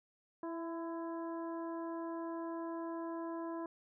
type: harmonic tone with a mistuned harmonic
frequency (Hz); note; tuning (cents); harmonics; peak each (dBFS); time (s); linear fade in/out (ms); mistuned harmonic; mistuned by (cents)
331.5; E4; +10; 1 / 2 / 3 / 4 / 5; -40 / -46 / -46 / -58 / -58; 0.43-3.66; 2; 3; +24
effects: none